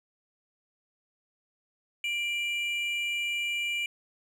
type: tone pair together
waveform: triangle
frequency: 2365 / 2911 Hz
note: D7 / F#7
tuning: +12 / -29 cents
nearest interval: major third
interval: 359 cents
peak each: -28 / -32 dBFS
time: 2.04-3.86 s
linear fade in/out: 2 ms
effects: none